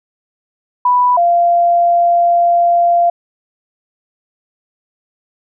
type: tone pair in turn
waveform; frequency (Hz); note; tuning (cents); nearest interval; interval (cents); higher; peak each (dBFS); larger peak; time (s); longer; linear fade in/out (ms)
sine; 987.8 / 691.7; B5 / F5; 0 / -17; tritone; 617; first; -8; neither; 0.85-1.17 / 1.17-3.1; second; 5
effects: none